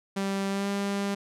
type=tone with pitch glide; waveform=sawtooth; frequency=196 to 199.77 Hz; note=G3 to G3; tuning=0 to +33 cents; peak=-23 dBFS; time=0.16-1.15 s; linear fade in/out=10 ms; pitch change=+33 cents; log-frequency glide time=0.49-0.68 s; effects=low-pass 10000 Hz 12 dB/octave